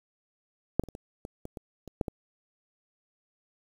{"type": "clicks", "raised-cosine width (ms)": 2, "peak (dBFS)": [-9, -24, -30, -27, -25, -25, -25, -29, -13, -19], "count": 10, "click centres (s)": [0.796, 0.837, 0.887, 0.951, 1.251, 1.454, 1.572, 1.877, 2.012, 2.082], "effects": ["8-bit"]}